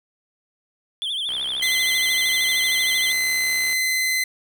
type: tone with vibrato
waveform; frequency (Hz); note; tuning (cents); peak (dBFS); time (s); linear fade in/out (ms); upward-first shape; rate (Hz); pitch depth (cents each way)
triangle; 3322; G#7; 0; -22; 1.02-3.12; 0; triangle; 13; 150
type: click train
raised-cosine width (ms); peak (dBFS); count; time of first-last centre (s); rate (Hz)
0.3; -22; 160; 1.29-3.729; 65.2
type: tone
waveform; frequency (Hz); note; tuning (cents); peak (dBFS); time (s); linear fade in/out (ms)
sawtooth; 2045; C7; -40; -16; 1.62-4.24; 5
effects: none